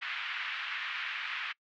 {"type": "band-pass noise", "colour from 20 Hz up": "white", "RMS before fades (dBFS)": -37, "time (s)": [0.01, 1.53], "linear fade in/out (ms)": 20, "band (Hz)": [1300, 2800], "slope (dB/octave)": 24, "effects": ["noise-tail reverb RT60 0.1 s tail -25 dB re dry", "low-pass 5000 Hz 12 dB/octave"]}